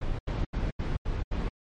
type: noise bursts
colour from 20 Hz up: brown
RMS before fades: -29 dBFS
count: 6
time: 0.01-1.49 s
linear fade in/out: 10 ms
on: 180 ms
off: 80 ms
effects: low-pass 4000 Hz 12 dB/octave + MP3 48 kbps